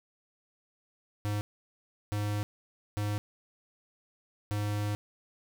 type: tone bursts at uneven times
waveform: square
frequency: 103.83 Hz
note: G#2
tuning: in tune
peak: -30 dBFS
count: 4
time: 1.25-1.41 / 2.12-2.43 / 2.97-3.18 / 4.51-4.95 s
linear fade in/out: 0 ms
effects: 12-bit